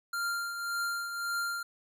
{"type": "tone with tremolo", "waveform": "square", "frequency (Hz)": 1392, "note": "F6", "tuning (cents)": -6, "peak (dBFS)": -30, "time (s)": [0.13, 1.63], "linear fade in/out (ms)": 5, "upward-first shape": "triangle", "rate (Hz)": 1.8, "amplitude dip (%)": 55, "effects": []}